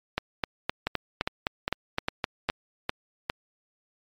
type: two click trains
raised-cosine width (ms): 0.3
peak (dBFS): -9 / -10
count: 10 / 7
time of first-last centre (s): 0.18-2.5 / 0.87-3.299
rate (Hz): 3.88 / 2.47
effects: MP3 96 kbps